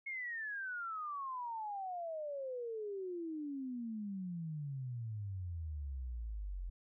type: exponential sweep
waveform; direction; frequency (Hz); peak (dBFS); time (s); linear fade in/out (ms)
sine; down; 2186 to 42.83; -39; 0.06-6.7; 10
effects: none